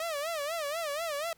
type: tone with vibrato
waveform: sawtooth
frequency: 620 Hz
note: D#5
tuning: 6 cents flat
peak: -28 dBFS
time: 0-1.33 s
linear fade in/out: 2 ms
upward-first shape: sine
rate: 4.1 Hz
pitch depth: 160 cents each way
effects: pink hiss -65 dBFS RMS until 1.37 s